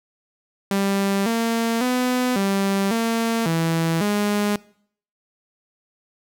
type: tone with pitch steps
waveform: sawtooth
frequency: 197.2 / 229.3 / 250.8 / 196.4 / 228.5 / 164.4 / 206.4 Hz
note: G3 / A#3 / B3 / G3 / A#3 / E3 / G#3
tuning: +11 / -28 / +27 / +4 / -34 / -4 / -10 cents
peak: -15 dBFS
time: 0.71-4.56 s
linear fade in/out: 2 ms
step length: 550 ms
effects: noise-tail reverb RT60 0.6 s tail -22 dB re dry